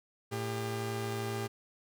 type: tone pair together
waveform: sawtooth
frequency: 112.5 / 400.2 Hz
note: A2 / G4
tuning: +39 / +36 cents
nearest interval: octave + minor seventh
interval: 2197 cents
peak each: -32 / -33 dBFS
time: 0.31-1.48 s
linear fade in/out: 20 ms
effects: none